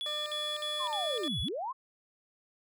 triangle tone bursts, 3400 Hz, G#7, 40 cents sharp, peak -32 dBFS, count 5, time 0.01-1.484 s, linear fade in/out 0 ms, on 250 ms, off 56 ms
20% pulse tone, 600 Hz, D5, 37 cents sharp, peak -33 dBFS, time 0.06-1.28 s, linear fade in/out 2 ms
sine linear two-way sweep, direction down then up, 1109 to 58.27 to 1109 Hz, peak -33 dBFS, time 0.79-1.73 s, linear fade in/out 20 ms, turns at 1.41 s
effects none

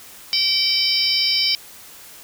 harmonic tone with a mistuned harmonic, 767 Hz, G5, 38 cents flat, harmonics 3 / 4 / 5 / 6 / 7, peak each -26 / -24 / -27 / -20 / -21 dBFS, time 0.33-1.55 s, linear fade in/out 0 ms, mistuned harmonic 6, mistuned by +60 cents, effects white hiss -42 dBFS RMS until 2.23 s

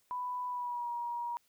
sine tone with pitch glide, 992 to 952.1 Hz, B5 to A#5, +7 to +36 cents, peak -34 dBFS, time 0.11-1.37 s, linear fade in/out 0 ms, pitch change -71 cents, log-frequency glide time 0.48-0.9 s, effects white hiss -72 dBFS RMS until 1.48 s

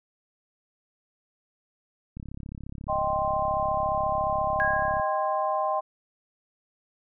click train, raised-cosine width 5 ms, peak -26 dBFS, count 98, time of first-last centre 2.17-4.998 s, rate 34.3 Hz
sine chord, C minor, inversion first, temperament equal, 622.3 / 784 / 1046.5 Hz, Eb5 / G5 / C6, 0 / 0 / 0 cents, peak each -28 dBFS, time 2.88-5.81 s, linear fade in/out 20 ms
sine tone with exponential decay, 1642 Hz, G#6, 20 cents flat, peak -22 dBFS, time 4.6-5.8 s, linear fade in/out 0 ms, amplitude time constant 260 ms
effects none

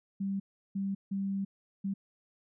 sine tone bursts at uneven times, 196 Hz, G3, in tune, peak -30 dBFS, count 4, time 0.2-0.4 / 0.75-0.95 / 1.11-1.45 / 1.84-1.94 s, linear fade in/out 10 ms, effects none

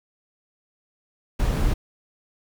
brown noise, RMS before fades -21 dBFS, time 1.39-1.74 s, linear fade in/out 10 ms, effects none

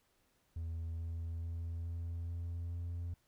triangle tone with pitch steps, 82.41 / 83.13 / 83.85 / 84.58 / 85.32 / 86.06 Hz, E2 / E2 / E2 / E2 / F2 / F2, 0 / +15 / +30 / +45 / -40 / -25 cents, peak -35 dBFS, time 0.56-3.14 s, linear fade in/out 5 ms, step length 430 ms, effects tanh soft clip ceiling -32 dBFS + pink hiss -75 dBFS RMS until 3.27 s

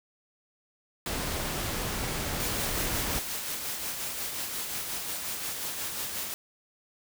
pink noise, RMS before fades -32 dBFS, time 1.06-3.19 s, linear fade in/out 2 ms
white noise with tremolo, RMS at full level -33 dBFS, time 2.4-6.34 s, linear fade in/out 0 ms, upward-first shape sine, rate 5.6 Hz, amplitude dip 35%
effects none

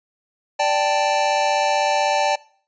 square chord, D suspended fourth, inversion none, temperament equal, 587.3 / 784 / 880 Hz, D5 / G5 / A5, 0 / 0 / 0 cents, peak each -22 dBFS, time 0.59-2.36 s, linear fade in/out 10 ms, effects noise-tail reverb RT60 0.5 s tail -22 dB re dry + resampled to 16000 Hz

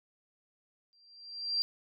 sine tone with exponential growth, 4728 Hz, D8, 11 cents sharp, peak -25 dBFS, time 0.93-1.62 s, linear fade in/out 0 ms, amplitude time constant 150 ms, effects none

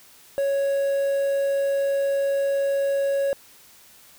triangle tone with quantisation, 554.4 Hz, C#5, in tune, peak -18 dBFS, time 0.38-3.33 s, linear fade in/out 0 ms, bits 7, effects white hiss -51 dBFS RMS until 4.18 s

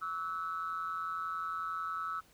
sine tone with amplitude modulation, 1306 Hz, E6, 17 cents flat, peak -30 dBFS, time 0.01-2.21 s, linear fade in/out 20 ms, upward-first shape sine, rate 171 Hz, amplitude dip 85%, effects tanh soft clip ceiling -27 dBFS + pink hiss -64 dBFS RMS until 2.33 s

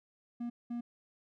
triangle tone bursts at uneven times, 238.2 Hz, A#3, 38 cents sharp, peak -33 dBFS, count 2, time 0.4-0.5 / 0.7-0.81 s, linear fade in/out 10 ms, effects none

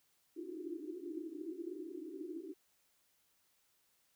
white band-pass noise, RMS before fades -45 dBFS, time 0.36-2.54 s, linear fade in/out 20 ms, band 300 to 370 Hz, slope 96 dB/octave, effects white hiss -75 dBFS RMS until 4.15 s

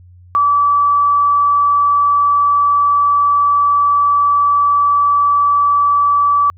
sine tone, 1153 Hz, D6, 32 cents flat, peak -9 dBFS, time 0.35-6.5 s, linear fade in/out 0 ms, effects added 89 Hz sine -39 dBFS peak until 6.57 s

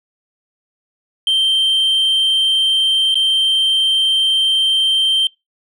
sine tone with dropouts, 3136 Hz, G7, in tune, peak -9 dBFS, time 1.27-5.27 s, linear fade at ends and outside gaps 2 ms, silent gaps 3.144-3.154 s, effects noise-tail reverb RT60 0.2 s tail -25 dB re dry + tanh soft clip ceiling -11 dBFS

